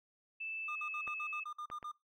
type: tone with pitch glide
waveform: sine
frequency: 2637 to 2599 Hz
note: E7 to E7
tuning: 0 to -25 cents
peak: -39 dBFS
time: 0.4-1.44 s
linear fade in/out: 10 ms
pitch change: -25 cents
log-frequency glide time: 0.66-0.74 s
type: tone bursts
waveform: triangle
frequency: 1209 Hz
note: D6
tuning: 50 cents sharp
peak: -39 dBFS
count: 10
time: 0.68-1.916 s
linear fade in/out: 5 ms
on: 75 ms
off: 54 ms
type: clicks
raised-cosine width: 0.5 ms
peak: -33 dBFS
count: 3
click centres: 1.077 / 1.701 / 1.828 s
effects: noise-tail reverb RT60 0.2 s tail -19 dB re dry